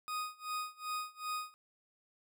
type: tone with tremolo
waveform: 40% pulse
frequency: 1244.5 Hz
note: D#6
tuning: in tune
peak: -34 dBFS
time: 0.08-1.54 s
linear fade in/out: 0 ms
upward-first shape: sine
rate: 2.6 Hz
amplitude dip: 95%
effects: none